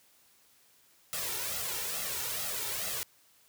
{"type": "noise with flanger", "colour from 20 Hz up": "white", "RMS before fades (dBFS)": -35, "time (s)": [1.13, 3.03], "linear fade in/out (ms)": 0, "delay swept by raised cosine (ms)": [1.5, 2.22], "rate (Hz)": 2.3, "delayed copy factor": 0.7, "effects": ["white hiss -64 dBFS RMS until 3.48 s", "high-pass 60 Hz 12 dB/octave"]}